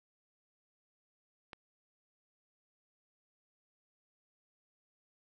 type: click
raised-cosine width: 0.3 ms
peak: -29 dBFS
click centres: 1.532 s
effects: none